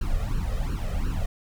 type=noise with flanger; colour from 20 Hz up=brown; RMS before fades=-26 dBFS; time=0.01-1.26 s; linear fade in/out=5 ms; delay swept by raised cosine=0.7 to 1.64 ms; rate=2.8 Hz; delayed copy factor=+0.95; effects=none